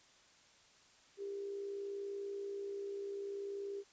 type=tone with amplitude modulation; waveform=sine; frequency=399.8 Hz; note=G4; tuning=34 cents sharp; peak=-38 dBFS; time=1.17-3.84 s; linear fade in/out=50 ms; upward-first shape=sine; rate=60.5 Hz; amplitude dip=40%; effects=white hiss -65 dBFS RMS until 3.92 s + resampled to 16000 Hz